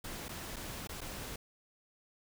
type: noise with dropouts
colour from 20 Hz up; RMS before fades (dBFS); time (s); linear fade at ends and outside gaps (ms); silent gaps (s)
pink; -43; 0.04-1.36; 5; 0.284-0.29 / 0.561-0.565 / 0.873-0.891 / 1.007-1.014
effects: none